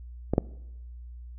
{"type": "clicks", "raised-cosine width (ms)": 2, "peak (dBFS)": [-11, -6], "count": 2, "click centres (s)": [0.336, 0.381], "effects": ["noise-tail reverb RT60 0.9 s tail -22 dB re dry", "added 60 Hz sine -40 dBFS peak until 1.38 s"]}